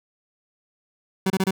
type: tone bursts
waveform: 30% pulse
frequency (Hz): 190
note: F#3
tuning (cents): +46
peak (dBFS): -16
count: 4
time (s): 1.26-1.509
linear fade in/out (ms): 5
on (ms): 42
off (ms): 27
effects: none